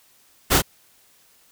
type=noise with echo; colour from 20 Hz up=pink; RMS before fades=-17 dBFS; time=0.5-0.59 s; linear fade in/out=20 ms; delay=32 ms; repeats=1; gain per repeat=-2 dB; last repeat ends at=0.622 s; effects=white hiss -57 dBFS RMS until 1.51 s